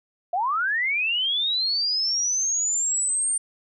sine linear sweep, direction up, 662 to 8870 Hz, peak -21 dBFS, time 0.33-3.38 s, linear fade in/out 5 ms, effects none

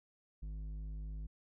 square tone with low-pass filter, 51.91 Hz, G#1, in tune, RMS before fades -43 dBFS, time 0.42-1.27 s, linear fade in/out 10 ms, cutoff 150 Hz, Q 0.81, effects none

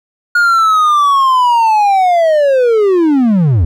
triangle linear sweep, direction down, 1437 to 73.7 Hz, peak -5 dBFS, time 0.35-3.65 s, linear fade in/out 5 ms, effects none

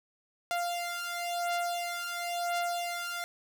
sawtooth beating tone pair, 696 / 696.97 Hz, F5 / F5, -6 / -4 cents, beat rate 0.97 Hz, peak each -31 / -30 dBFS, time 0.51-3.24 s, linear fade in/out 0 ms, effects none

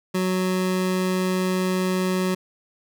25% pulse tone, 185 Hz, F#3, in tune, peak -17 dBFS, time 0.14-2.35 s, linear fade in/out 10 ms, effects none

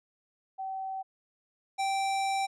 sine / square tone pair in turn, 767 / 780.4 Hz, G5 / G5, -38 / -8 cents, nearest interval unison, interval 30 cents, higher second, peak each -33 / -28 dBFS, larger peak second, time 0.58-1.03 / 1.78-2.47 s, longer second, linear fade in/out 20 ms, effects resampled to 22050 Hz

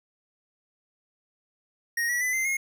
square tone with pitch steps, 1869 / 1936 / 2005 / 2077 / 2152 Hz, A#6 / B6 / B6 / C7 / C7, +4 / -35 / +26 / -13 / +48 cents, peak -25 dBFS, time 1.97-2.57 s, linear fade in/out 5 ms, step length 120 ms, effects none

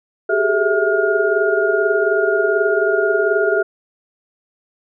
sine tone cluster, 386.2 / 410.3 / 428.8 / 657 / 1423 Hz, G4 / G#4 / A4 / E5 / F6, -26 / -21 / -45 / -6 / +32 cents, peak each -20 dBFS, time 0.29-3.63 s, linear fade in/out 10 ms, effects none

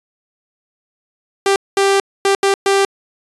sawtooth tone bursts at uneven times, 393.6 Hz, G4, 7 cents sharp, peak -7 dBFS, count 5, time 1.46-1.56 / 1.77-2 / 2.25-2.35 / 2.43-2.54 / 2.66-2.85 s, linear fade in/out 2 ms, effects resampled to 24000 Hz

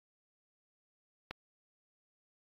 click, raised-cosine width 0.3 ms, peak -23 dBFS, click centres 1.31 s, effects AAC 32 kbps

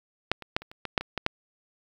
clicks, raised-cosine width 0.3 ms, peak -6 / -24 / -8 / -28 / -28 / -16 / -6 / -18 / -13 / -7 dBFS, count 10, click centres 0.316 / 0.423 / 0.565 / 0.62 / 0.715 / 0.853 / 0.978 / 1.01 / 1.177 / 1.264 s, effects 8-bit

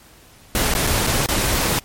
pink noise with dropouts, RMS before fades -19 dBFS, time 0.55-1.79 s, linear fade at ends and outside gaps 1 ms, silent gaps 0.739-0.75 / 0.868-0.872 / 1.067-1.071 / 1.261-1.287 s, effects pink hiss -48 dBFS RMS until 1.84 s + MP3 64 kbps

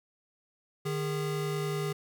square tone pair together, 152.3 / 406.6 Hz, D#3 / G#4, -37 / -37 cents, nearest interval octave + perfect fourth, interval 1700 cents, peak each -33 / -34 dBFS, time 0.85-1.93 s, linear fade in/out 10 ms, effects none

